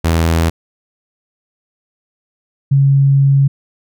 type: tone pair in turn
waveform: sawtooth / sine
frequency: 82.41 / 138.16 Hz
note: E2 / C#3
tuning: 0 / -5 cents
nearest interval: major sixth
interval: 895 cents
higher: second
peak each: -7 dBFS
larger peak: neither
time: 0.04-0.5 / 2.71-3.48 s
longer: second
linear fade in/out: 10 ms
effects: none